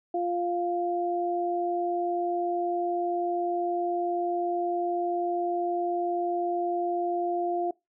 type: tone pair together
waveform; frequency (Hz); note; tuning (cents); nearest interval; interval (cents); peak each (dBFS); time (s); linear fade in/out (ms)
sine; 349.5 / 699; F4 / F5; +1 / +1; octave; 1200; -28; 0.14-7.71; 5
effects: noise-tail reverb RT60 0.2 s tail -23 dB re dry